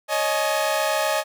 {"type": "chord", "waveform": "sawtooth", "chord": "C# suspended second", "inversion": "none", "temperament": "equal with one note detuned", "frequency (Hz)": [554.4, 622.3, 847.1], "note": ["C#5", "D#5", "G#5"], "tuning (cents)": [0, 0, 34], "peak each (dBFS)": [-23, -19, -22], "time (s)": [0.08, 1.24], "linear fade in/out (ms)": 50, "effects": []}